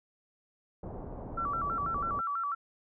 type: low-pass noise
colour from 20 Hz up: pink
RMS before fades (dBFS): -41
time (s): 0.83-2.21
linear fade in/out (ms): 5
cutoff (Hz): 860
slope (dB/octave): 24
type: tone with vibrato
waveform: sine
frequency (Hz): 1244.5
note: D#6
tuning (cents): 0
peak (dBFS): -30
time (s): 1.37-2.55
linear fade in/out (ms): 10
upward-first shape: square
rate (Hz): 6.1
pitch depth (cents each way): 140
effects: none